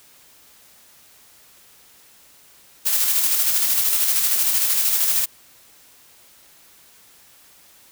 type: noise with tremolo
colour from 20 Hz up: blue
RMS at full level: -18 dBFS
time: 2.85-5.26 s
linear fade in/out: 20 ms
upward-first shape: square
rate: 13 Hz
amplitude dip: 30%
effects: white hiss -51 dBFS RMS until 7.91 s